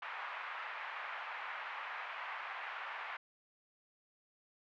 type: band-pass noise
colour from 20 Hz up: pink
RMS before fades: -44 dBFS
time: 0.02-3.17 s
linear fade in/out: 5 ms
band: 860 to 2400 Hz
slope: 24 dB/octave
effects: none